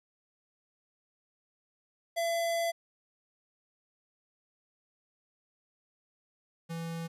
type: tone pair in turn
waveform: square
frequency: 674 / 165.94 Hz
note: E5 / E3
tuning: +38 / +12 cents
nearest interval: 2 octaves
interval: 2426 cents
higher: first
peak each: -29 / -36 dBFS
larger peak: first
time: 2.16-2.72 / 6.69-7.08 s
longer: first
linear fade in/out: 20 ms
effects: resampled to 32000 Hz + 11-bit